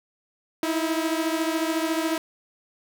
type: beating tone pair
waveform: sawtooth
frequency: 318.7 / 332.7 Hz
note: D#4 / E4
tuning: +42 / +16 cents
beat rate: 14 Hz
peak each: -21 / -24 dBFS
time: 0.63-2.18 s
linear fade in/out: 2 ms
effects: none